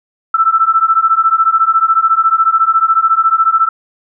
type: beating tone pair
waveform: sine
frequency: 1318.5 / 1332.5 Hz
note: E6 / E6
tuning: 0 / +18 cents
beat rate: 14 Hz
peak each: -11 dBFS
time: 0.34-3.69 s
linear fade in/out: 5 ms
effects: none